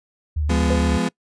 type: tone with vibrato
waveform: sine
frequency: 75.4 Hz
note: D2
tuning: 46 cents sharp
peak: -19 dBFS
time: 0.36-0.98 s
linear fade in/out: 10 ms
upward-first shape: square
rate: 8.5 Hz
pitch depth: 46 cents each way
type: chord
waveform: 35% pulse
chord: F diminished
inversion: none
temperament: just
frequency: 174.61 / 209.5 / 251.4 Hz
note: F3 / Ab3 / Cb4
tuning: 0 / +15 / +31 cents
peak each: -22 dBFS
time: 0.49-1.09 s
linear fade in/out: 10 ms
type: tone with exponential decay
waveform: sine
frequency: 504 Hz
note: B4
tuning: 35 cents sharp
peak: -16 dBFS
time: 0.7-1.04 s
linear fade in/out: 5 ms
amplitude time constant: 73 ms
effects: noise-tail reverb RT60 0.1 s tail -24 dB re dry + resampled to 22050 Hz